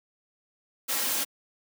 white noise with comb filter, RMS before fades -28 dBFS, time 0.88-1.25 s, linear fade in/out 20 ms, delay 3.7 ms, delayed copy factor +0.5, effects high-pass 200 Hz 12 dB/octave

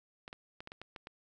clicks, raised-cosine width 0.3 ms, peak -29 dBFS, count 8, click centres 0.279 / 0.329 / 0.605 / 0.674 / 0.719 / 0.816 / 0.962 / 1.071 s, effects none

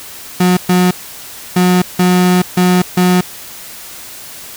35% pulse tone bursts at uneven times, 180.8 Hz, F#3, 40 cents flat, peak -6 dBFS, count 6, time 0.4-0.57 / 0.69-0.91 / 1.56-1.82 / 1.99-2.42 / 2.57-2.82 / 2.97-3.21 s, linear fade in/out 5 ms, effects white hiss -31 dBFS RMS until 4.56 s

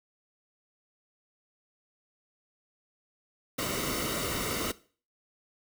pink noise with comb filter, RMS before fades -32 dBFS, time 3.58-4.72 s, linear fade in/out 10 ms, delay 1.2 ms, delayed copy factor -0.65, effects noise-tail reverb RT60 0.4 s tail -18 dB re dry

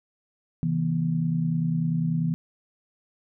sine tone cluster, 133.1 / 163.3 / 240.1 Hz, C3 / E3 / B3, +30 / -16 / -49 cents, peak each -31 / -23 / -31 dBFS, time 0.63-2.34 s, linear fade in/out 0 ms, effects none

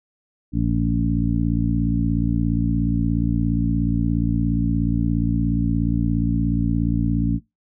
harmonic tone with a mistuned harmonic, 57 Hz, A#1, 38 cents flat, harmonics 1 / 2 / 3 / 4 / 5, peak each -24 / -24 / -24 / -24 / -24 dBFS, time 0.52-7.4 s, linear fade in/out 50 ms, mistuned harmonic 1, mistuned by -34 cents, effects noise-tail reverb RT60 0.2 s tail -22 dB re dry

